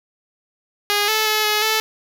5% pulse tone with pitch steps, 411.6 / 435.2 / 429.9 / 423.6 / 437.7 Hz, G#4 / A4 / A4 / G#4 / A4, -16 / -19 / -40 / +34 / -9 cents, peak -5 dBFS, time 0.9-1.8 s, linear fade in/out 0 ms, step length 180 ms, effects none

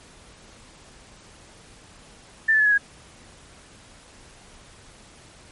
sine tone with pitch steps, 1778 / 1744.4 / 1711.5 / 1679.2 / 1647.5 Hz, A6 / A6 / A6 / G#6 / G#6, +18 / -15 / -48 / +19 / -14 cents, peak -15 dBFS, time 2.48-2.78 s, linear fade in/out 10 ms, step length 60 ms, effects pink hiss -49 dBFS RMS until 5.51 s + MP3 48 kbps

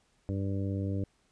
harmonic tone, 98 Hz, G2, in tune, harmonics 1 / 2 / 3 / 4 / 5 / 6, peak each -31 / -37 / -37 / -45 / -43 / -47 dBFS, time 0.29-1.04 s, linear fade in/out 0 ms, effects pink hiss -70 dBFS RMS until 1.31 s + resampled to 22050 Hz

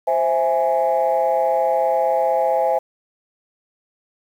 sine chord, C augmented, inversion none, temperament equal, 523.3 / 659.3 / 830.6 Hz, C5 / E5 / G#5, 0 / 0 / 0 cents, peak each -19 dBFS, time 0.07-2.79 s, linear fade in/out 10 ms, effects tanh soft clip ceiling -9 dBFS + 8-bit

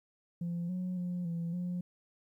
sine tone with pitch steps, 172 / 182.4 / 177.8 / 168.8 / 178 Hz, F3 / F#3 / F3 / E3 / F3, -26 / -24 / +31 / +41 / +33 cents, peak -31 dBFS, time 0.41-1.81 s, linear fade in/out 5 ms, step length 280 ms, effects tanh soft clip ceiling -31 dBFS + 12-bit

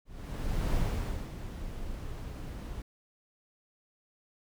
brown noise with ADSR envelope, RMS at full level -28 dBFS, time 0.05-2.82 s, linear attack 690 ms, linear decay 550 ms, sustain -11 dB, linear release 3 ms, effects none

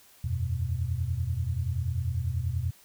sine chord, E suspended second, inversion none, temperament just, 82.41 / 92.71 / 123.61 Hz, E2 / F#2 / B2, 0 / +4 / +2 cents, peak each -31 dBFS, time 0.24-2.71 s, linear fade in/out 5 ms, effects white hiss -57 dBFS RMS until 2.84 s

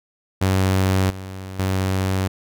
sawtooth tone with level steps, 94.8 Hz, F#2, 43 cents sharp, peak -12 / -27 / -15 dBFS, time 0.41-2.28 s, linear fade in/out 10 ms, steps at 1.1 / 1.59 s, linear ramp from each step 2 ms, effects none

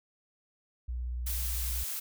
sine tone with vibrato, 60.9 Hz, B1, 24 cents flat, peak -32 dBFS, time 0.88-1.84 s, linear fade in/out 10 ms, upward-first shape sine, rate 17 Hz, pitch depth 26 cents each way
blue noise, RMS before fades -36 dBFS, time 1.26-2 s, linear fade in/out 10 ms
effects none

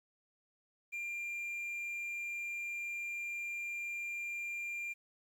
triangle tone with quantisation, 2389 Hz, D7, 29 cents sharp, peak -36 dBFS, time 0.92-4.94 s, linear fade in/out 20 ms, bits 11, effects none

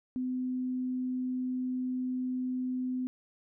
sine tone, 254.2 Hz, C4, 50 cents flat, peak -30 dBFS, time 0.16-3.07 s, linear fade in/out 0 ms, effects none

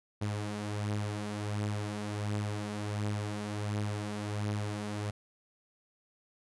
sawtooth beating tone pair, 103.83 / 105.23 Hz, G#2 / G#2, 0 / +23 cents, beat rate 1.4 Hz, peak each -30 / -35 dBFS, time 0.21-5.11 s, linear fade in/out 10 ms, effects resampled to 24000 Hz

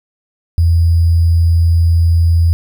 sine tone with sample-and-hold, 83.8 Hz, E2, 29 cents sharp, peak -7 dBFS, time 0.58-2.53 s, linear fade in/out 0 ms, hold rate 4900 Hz, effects none

